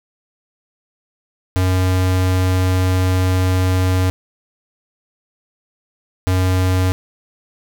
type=tone pair in turn; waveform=square; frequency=92.5 / 92.5 Hz; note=F#2 / F#2; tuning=0 / 0 cents; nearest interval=unison; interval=0 cents; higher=neither; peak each=-14 dBFS; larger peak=neither; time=1.56-4.1 / 6.27-6.92 s; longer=first; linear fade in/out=0 ms; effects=none